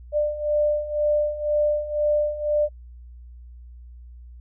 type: beating tone pair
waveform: sine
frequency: 594 / 596 Hz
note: D5 / D5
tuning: +20 / +25 cents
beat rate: 2 Hz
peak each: -25 / -21 dBFS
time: 0.12-2.69 s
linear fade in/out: 50 ms
effects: noise-tail reverb RT60 0.1 s tail -25 dB re dry + added 60 Hz sine -40 dBFS peak until 4.4 s